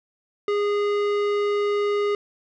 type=tone with tanh clipping; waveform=sine; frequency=411 Hz; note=G#4; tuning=18 cents flat; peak=-22 dBFS; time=0.48-2.15 s; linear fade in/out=2 ms; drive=16 dB; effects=none